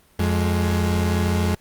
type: tone pair together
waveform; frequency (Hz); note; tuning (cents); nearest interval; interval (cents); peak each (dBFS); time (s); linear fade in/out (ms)
35% pulse; 88.1 / 209.5; F2 / G#3; +16 / +15; octave + minor third; 1499; -18 / -22; 0.19-1.55; 5
effects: pink hiss -56 dBFS RMS until 1.6 s + Opus 32 kbps